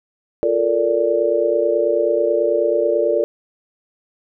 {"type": "chord", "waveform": "sine", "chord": "Bb major seventh", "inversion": "second", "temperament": "just", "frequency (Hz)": [349.6, 437, 466.2, 582.7], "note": ["F4", "A4", "Bb4", "D5"], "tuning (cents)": [2, -12, 0, -14], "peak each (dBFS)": [-22, -21, -20, -18], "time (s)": [0.43, 3.24], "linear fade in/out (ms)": 0, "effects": []}